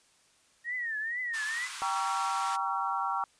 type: tone with vibrato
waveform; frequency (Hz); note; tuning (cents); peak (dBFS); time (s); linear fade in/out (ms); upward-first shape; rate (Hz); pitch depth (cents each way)
sine; 1851; A#6; -13; -31; 0.64-1.69; 50; triangle; 2.2; 160
type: high-pass noise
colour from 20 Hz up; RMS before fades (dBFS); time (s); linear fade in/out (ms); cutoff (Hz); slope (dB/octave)
pink; -40; 1.33-2.57; 20; 1000; 48
type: chord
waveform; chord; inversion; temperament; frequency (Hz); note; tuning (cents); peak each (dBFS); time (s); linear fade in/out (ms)
sine; G diminished seventh; none; just; 784 / 940.8 / 1128.9 / 1354.7; G5 / Bb5 / Db6 / Fb6; 0 / +16 / +31 / +47; -34; 1.82-3.24; 0
effects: white hiss -65 dBFS RMS until 3.39 s + resampled to 22050 Hz